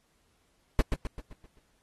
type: noise with echo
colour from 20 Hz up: brown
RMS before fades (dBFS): -20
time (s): 0.79-0.81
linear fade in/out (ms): 0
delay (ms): 130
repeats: 6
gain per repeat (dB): -6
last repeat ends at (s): 1.59
effects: pink hiss -71 dBFS RMS until 1.82 s + AAC 32 kbps